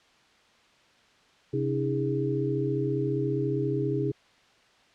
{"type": "tone cluster", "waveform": "sine", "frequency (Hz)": [132.5, 284.7, 319.4, 409.7], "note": ["C3", "C#4", "D#4", "G#4"], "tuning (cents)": [22, 46, 45, -24], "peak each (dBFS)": [-29, -35, -31, -29], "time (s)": [1.53, 4.12], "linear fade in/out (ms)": 10, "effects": ["white hiss -60 dBFS RMS until 4.94 s", "low-pass 4000 Hz 12 dB/octave"]}